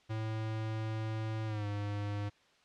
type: tone with pitch glide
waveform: square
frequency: 110 to 102.63 Hz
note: A2 to G#2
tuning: 0 to -20 cents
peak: -35 dBFS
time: 0.09-2.3 s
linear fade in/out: 20 ms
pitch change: -120 cents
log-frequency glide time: 1.46-1.66 s
effects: white hiss -66 dBFS RMS until 2.64 s + low-pass 4000 Hz 12 dB/octave